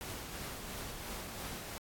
pink noise with tremolo, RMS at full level -42 dBFS, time 0.01-1.78 s, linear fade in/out 0 ms, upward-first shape triangle, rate 2.9 Hz, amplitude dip 35%, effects AAC 64 kbps

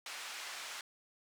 pink band-pass noise, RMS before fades -45 dBFS, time 0.06-0.81 s, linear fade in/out 2 ms, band 1200 to 7300 Hz, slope 12 dB/octave, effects none

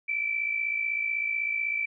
sine tone pair together, 2316 / 2372 Hz, D7 / D7, -25 / +17 cents, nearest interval unison, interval 42 cents, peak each -27 / -33 dBFS, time 0.08-1.86 s, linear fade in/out 10 ms, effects none

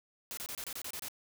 white noise bursts, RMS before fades -41 dBFS, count 9, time 0.31-1.084 s, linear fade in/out 0 ms, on 62 ms, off 27 ms, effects none

